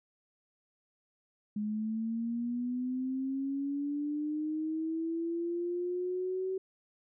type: linear sweep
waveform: sine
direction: up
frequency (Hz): 208.1 to 380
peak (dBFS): -31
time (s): 1.56-6.58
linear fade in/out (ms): 5
effects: none